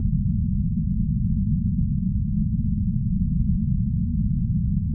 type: low-pass noise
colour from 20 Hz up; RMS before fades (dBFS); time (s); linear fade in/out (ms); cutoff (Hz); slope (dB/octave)
white; -22; 0-4.94; 2; 220; 96
effects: none